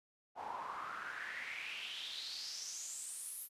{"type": "noise with band-pass filter sweep", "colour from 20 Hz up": "pink", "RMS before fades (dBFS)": -45, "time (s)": [0.35, 3.49], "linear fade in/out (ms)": 50, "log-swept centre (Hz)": [790, 12000], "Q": 5.8, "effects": ["resampled to 32000 Hz"]}